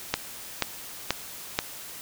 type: click train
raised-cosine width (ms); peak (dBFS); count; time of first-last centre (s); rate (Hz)
0.2; -5; 4; 0.14-1.589; 2.07
effects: white hiss -41 dBFS RMS until 2.01 s